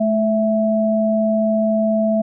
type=tone pair together; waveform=sine; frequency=216.4 / 659.3 Hz; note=A3 / E5; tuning=-29 / 0 cents; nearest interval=octave + perfect fifth; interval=1929 cents; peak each=-17 dBFS; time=0-2.22 s; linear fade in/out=10 ms; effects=none